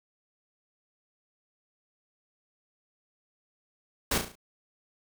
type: noise with echo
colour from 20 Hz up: pink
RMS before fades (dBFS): -27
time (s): 4.11-4.18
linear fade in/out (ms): 5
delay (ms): 35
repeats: 5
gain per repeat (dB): -6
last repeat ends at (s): 4.355
effects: none